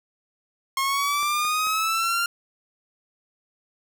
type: linear sweep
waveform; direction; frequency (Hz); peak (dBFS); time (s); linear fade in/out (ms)
sawtooth; up; 1073 to 1396.9; -18; 0.77-2.26; 2
type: click train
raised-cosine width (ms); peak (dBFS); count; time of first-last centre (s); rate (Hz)
0.5; -26; 3; 1.23-1.67; 4.55
effects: none